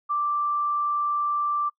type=tone; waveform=sine; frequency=1174.7 Hz; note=D6; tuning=in tune; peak=-22 dBFS; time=0.09-1.7 s; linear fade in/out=20 ms; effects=noise-tail reverb RT60 0.1 s tail -26 dB re dry